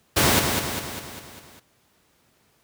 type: noise with echo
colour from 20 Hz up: pink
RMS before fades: -18 dBFS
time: 0.16-0.4 s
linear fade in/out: 10 ms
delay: 200 ms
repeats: 6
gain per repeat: -5 dB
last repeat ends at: 1.6 s
effects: pink hiss -63 dBFS RMS until 2.63 s + high-pass 80 Hz 12 dB/octave